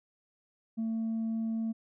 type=tone with tanh clipping; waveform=triangle; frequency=224.6 Hz; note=A3; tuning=36 cents sharp; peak=-30 dBFS; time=0.77-1.73 s; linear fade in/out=20 ms; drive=6 dB; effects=none